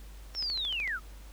sine linear sweep, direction down, 5588 to 1197 Hz, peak -30 dBFS, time 0.34-1 s, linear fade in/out 50 ms
click train, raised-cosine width 0.2 ms, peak -25 dBFS, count 8, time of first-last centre 0.35-0.876 s, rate 13.3 Hz
effects added 50 Hz sine -45 dBFS peak until 1.32 s + pink hiss -56 dBFS RMS until 1.32 s

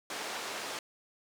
pink band-pass noise, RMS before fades -39 dBFS, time 0.1-0.79 s, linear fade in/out 2 ms, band 460 to 7400 Hz, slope 12 dB/octave, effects none

